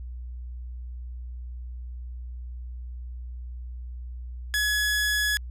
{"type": "tone", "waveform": "sawtooth", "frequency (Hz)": 1690, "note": "G#6", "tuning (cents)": 30, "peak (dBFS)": -19, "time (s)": [4.54, 5.37], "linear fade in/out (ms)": 0, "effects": ["added 61 Hz sine -34 dBFS peak until 5.5 s", "resampled to 32000 Hz"]}